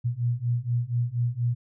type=beating tone pair; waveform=sine; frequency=118.1 / 122.3 Hz; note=A#2 / B2; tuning=+23 / -16 cents; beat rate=4.2 Hz; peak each=-27 / -26 dBFS; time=0.04-1.55 s; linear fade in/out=20 ms; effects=none